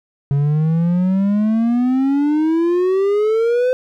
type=exponential sweep; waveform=triangle; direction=up; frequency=138.59 to 514 Hz; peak=-11 dBFS; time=0.31-3.73 s; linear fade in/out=0 ms; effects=none